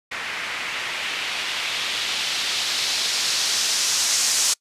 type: noise with low-pass filter sweep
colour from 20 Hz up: blue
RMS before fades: -24 dBFS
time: 0.11-4.54 s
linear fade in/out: 10 ms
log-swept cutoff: 2000 to 6700 Hz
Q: 1.5
effects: noise-tail reverb RT60 0.1 s tail -25 dB re dry + resampled to 32000 Hz